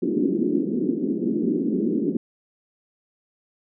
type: band-pass noise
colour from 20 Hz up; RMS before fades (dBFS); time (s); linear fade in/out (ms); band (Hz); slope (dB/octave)
white; -23; 0.02-2.17; 5; 190 to 370; 48
effects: none